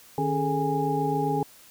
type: tone cluster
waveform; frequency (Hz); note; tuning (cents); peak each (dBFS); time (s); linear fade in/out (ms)
sine; 153.5 / 274.5 / 412.6 / 440.1 / 823; D#3 / C#4 / G#4 / A4 / G#5; -23 / -17 / -11 / 0 / -16; -29 / -30 / -30 / -32 / -27; 0.18-1.43; 2
effects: white hiss -52 dBFS RMS until 1.7 s

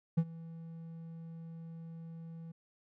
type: tone with ADSR envelope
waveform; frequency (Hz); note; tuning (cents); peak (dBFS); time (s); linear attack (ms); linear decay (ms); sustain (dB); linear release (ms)
triangle; 164.7; E3; -1; -21; 0.17-2.52; 12; 57; -21; 8
effects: none

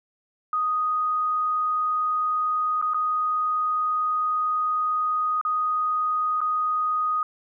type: tone with dropouts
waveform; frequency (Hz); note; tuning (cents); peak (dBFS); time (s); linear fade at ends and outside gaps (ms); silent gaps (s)
sine; 1244.5; D#6; 0; -21; 0.53-7.23; 2; 2.815-2.824 / 2.936-2.944 / 5.413-5.45 / 6.406-6.414
effects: none

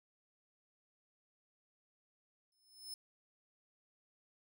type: tone with exponential growth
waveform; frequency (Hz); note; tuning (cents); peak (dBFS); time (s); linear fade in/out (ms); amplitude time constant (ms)
sawtooth; 5230; E8; -15; -39; 2.52-2.94; 2; 90
effects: none

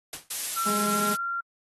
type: noise with exponential decay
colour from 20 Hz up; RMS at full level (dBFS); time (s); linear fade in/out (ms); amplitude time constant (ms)
white; -31; 0.13-0.3; 2; 36
type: noise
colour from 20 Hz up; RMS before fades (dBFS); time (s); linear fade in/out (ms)
blue; -29; 0.3-1.16; 10
type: tone with pitch glide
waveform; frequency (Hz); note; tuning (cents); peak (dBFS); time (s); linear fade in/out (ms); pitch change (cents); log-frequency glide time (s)
sine; 1348 to 1380.3; E6 to F6; +38 to -21; -27; 0.56-1.41; 10; +41; 0.74-1.21
type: tone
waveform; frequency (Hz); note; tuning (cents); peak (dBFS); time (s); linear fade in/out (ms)
sawtooth; 207.7; G#3; 0; -25; 0.66-1.15; 10
effects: AAC 32 kbps

